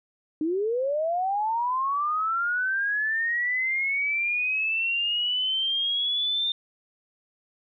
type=linear sweep; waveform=sine; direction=up; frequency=298.5 to 3620 Hz; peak=-23 dBFS; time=0.41-6.52 s; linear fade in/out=2 ms; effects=none